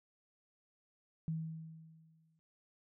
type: tone with exponential decay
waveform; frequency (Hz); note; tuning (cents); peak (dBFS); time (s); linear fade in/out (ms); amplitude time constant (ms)
sine; 160.7; E3; -44; -33; 1.28-2.39; 0; 240
effects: none